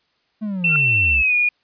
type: linear sweep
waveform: triangle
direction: down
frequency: 220.5 to 52.7 Hz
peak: -20 dBFS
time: 0.41-1.23 s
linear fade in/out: 20 ms
type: tone with exponential growth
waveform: sine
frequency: 1383 Hz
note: F6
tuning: 17 cents flat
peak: -20 dBFS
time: 0.64-0.76 s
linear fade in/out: 1 ms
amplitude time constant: 24 ms
type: tone with pitch glide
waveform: sine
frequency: 2694 to 2442 Hz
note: E7 to D#7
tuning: +37 to -33 cents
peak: -14 dBFS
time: 0.64-1.49 s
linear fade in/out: 5 ms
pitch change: -170 cents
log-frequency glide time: 1.12-1.35 s
effects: white hiss -65 dBFS RMS until 1.63 s + resampled to 11025 Hz